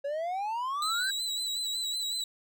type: exponential sweep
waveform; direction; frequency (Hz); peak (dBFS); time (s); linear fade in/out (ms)
triangle; up; 551 to 1619; -28; 0.04-1.11; 10
type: tone with vibrato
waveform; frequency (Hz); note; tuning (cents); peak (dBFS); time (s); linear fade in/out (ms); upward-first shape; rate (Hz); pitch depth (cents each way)
35% pulse; 3950; B7; 0; -29; 0.82-2.24; 2; sine; 5.4; 45
effects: none